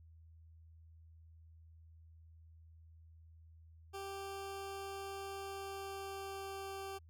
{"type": "tone with pitch glide", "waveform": "20% pulse", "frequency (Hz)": [392, 389.5], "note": ["G4", "G4"], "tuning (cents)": [0, -11], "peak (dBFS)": -38, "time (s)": [3.93, 6.99], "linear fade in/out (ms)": 20, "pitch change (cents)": -11, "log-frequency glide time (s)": [5.38, 6.87], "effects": ["added 81 Hz sine -57 dBFS peak until 7.09 s"]}